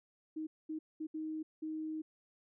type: tone bursts at uneven times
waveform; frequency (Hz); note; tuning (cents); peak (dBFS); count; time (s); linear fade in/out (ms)
sine; 313.3; D#4; +12; -37; 5; 0.36-0.47 / 0.69-0.79 / 1-1.07 / 1.14-1.43 / 1.62-2.02; 10
effects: none